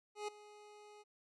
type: tone with ADSR envelope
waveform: 25% pulse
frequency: 418 Hz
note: G#4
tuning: 11 cents sharp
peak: -34 dBFS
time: 0.15-1.04 s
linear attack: 130 ms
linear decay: 8 ms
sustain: -18 dB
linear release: 29 ms
effects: resampled to 22050 Hz